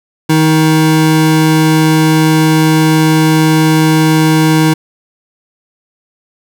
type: tone pair together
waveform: square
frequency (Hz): 157.01 / 315.3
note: D#3 / D#4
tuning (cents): +16 / +23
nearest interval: octave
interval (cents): 1207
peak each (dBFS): -10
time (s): 0.29-4.74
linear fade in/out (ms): 10
effects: none

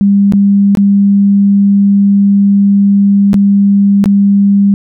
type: tone with dropouts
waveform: sine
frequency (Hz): 200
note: G3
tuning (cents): +35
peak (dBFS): -4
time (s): 0.01-4.74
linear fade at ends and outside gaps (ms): 0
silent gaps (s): 0.323-0.335 / 0.751-0.772 / 3.332-3.342 / 4.041-4.058
effects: none

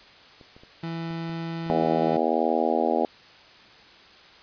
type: clicks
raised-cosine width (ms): 2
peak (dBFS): -35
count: 8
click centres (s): 0.412 / 0.565 / 0.635 / 1.108 / 1.295 / 1.664 / 1.826 / 1.859
type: tone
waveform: 30% pulse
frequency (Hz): 165.7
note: E3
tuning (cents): +9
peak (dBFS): -27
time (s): 0.83-2.17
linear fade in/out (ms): 5
type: harmonic tone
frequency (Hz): 80.9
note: E2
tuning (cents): -32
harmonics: 3 / 4 / 5 / 6 / 7 / 8 / 9 / 10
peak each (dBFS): -29 / -29 / -29 / -29 / -29 / -29 / -29 / -29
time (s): 1.7-3.05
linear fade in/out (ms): 0
effects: white hiss -50 dBFS RMS until 4.42 s + resampled to 11025 Hz

